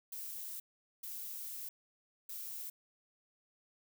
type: noise bursts at uneven times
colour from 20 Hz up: violet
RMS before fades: -44 dBFS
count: 3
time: 0.12-0.6 / 1.03-1.69 / 2.29-2.7 s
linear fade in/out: 5 ms
effects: none